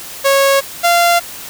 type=tone pair in turn; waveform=sawtooth; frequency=550 / 691.1 Hz; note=C#5 / F5; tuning=-14 / -18 cents; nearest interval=major third; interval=396 cents; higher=second; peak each=-5 dBFS; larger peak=neither; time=0.24-0.61 / 0.83-1.2 s; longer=neither; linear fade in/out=20 ms; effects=white hiss -30 dBFS RMS until 1.49 s